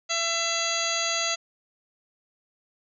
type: harmonic tone with a mistuned harmonic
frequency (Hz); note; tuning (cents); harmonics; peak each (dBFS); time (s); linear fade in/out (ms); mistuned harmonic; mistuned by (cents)
671; E5; +31; 1 / 2 / 3 / 4 / 5 / 6 / 7 / 9 / 10; -33 / -33 / -33 / -33 / -33 / -33 / -33 / -33 / -33; 0.09-1.36; 20; 9; +42
effects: none